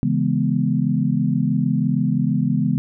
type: chord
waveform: sine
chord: C# minor seventh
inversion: none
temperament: equal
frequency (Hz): 138.59 / 164.81 / 207.7 / 246.9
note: C#3 / E3 / G#3 / B3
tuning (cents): 0 / 0 / 0 / 0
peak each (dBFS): -22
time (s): 0.03-2.78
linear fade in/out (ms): 0
effects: none